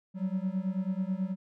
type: beating tone pair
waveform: triangle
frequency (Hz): 183.9 / 193.1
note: F#3 / G3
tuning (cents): -10 / -26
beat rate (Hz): 9.2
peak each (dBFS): -30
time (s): 0.14-1.36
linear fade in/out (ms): 50
effects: none